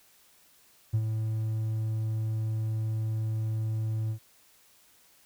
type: tone with ADSR envelope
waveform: triangle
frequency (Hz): 110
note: A2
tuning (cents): 0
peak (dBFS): -18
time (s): 0.93-4.19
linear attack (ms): 17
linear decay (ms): 58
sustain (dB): -7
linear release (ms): 87
effects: tanh soft clip ceiling -18 dBFS + white hiss -61 dBFS RMS until 5.25 s